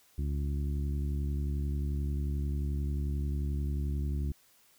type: harmonic tone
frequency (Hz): 71.3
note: C#2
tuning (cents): +49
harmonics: 1 / 2 / 3 / 4 / 5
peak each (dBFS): -30 / -37 / -43 / -45 / -49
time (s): 0.18-4.32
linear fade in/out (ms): 5
effects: white hiss -64 dBFS RMS until 4.78 s

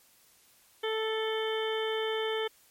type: harmonic tone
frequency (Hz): 440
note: A4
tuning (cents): 0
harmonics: 1 / 2 / 3 / 4 / 5 / 7 / 8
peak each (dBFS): -30 / -39 / -41 / -40 / -42 / -38 / -43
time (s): 0.83-2.48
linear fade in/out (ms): 10
effects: white hiss -62 dBFS RMS until 2.7 s + MP3 64 kbps

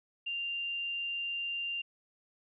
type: tone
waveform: sine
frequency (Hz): 2787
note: F7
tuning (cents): -4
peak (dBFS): -33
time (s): 0.26-1.82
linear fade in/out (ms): 10
effects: none

